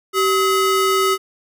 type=ring-modulated tone; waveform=square; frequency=830.6 Hz; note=G#5; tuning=in tune; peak=-12 dBFS; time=0.13-1.18 s; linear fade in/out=50 ms; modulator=446 Hz; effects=none